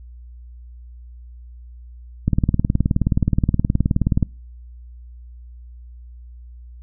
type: click train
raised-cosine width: 5 ms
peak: -4 dBFS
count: 38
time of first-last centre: 2.28-4.227 s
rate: 19 Hz
effects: noise-tail reverb RT60 0.4 s tail -26 dB re dry + added 60 Hz sine -37 dBFS peak until 6.82 s